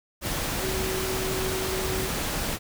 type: tone in noise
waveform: sine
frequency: 377 Hz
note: F#4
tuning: 32 cents sharp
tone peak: -30 dBFS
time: 0.6-2.11 s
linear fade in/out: 50 ms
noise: pink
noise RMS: -29 dBFS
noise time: 0.21-2.59 s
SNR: -4 dB
effects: none